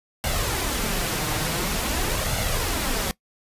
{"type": "noise with flanger", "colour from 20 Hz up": "pink", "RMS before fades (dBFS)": -25, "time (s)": [0.24, 3.11], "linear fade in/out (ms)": 0, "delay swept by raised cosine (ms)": [1.4, 6.6], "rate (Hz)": 0.47, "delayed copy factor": 0.5, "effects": ["noise-tail reverb RT60 0.1 s tail -21 dB re dry", "resampled to 32000 Hz"]}